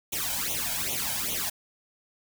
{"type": "noise with flanger", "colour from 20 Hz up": "white", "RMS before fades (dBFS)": -30, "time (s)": [0.12, 1.5], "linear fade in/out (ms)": 10, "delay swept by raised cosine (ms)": [0.3, 1.3], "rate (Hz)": 2.5, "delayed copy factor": 0.95, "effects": []}